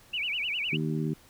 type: tone with vibrato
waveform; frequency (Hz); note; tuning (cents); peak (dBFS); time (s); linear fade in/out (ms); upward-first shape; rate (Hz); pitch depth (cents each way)
sine; 2587; E7; -33; -28; 0.13-0.77; 10; sine; 9.8; 250
type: harmonic tone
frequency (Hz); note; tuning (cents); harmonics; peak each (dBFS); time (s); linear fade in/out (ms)
77.78; D#2; 0; 2 / 3 / 4 / 5; -29 / -33 / -35 / -37; 0.72-1.14; 10
effects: pink hiss -57 dBFS RMS until 1.29 s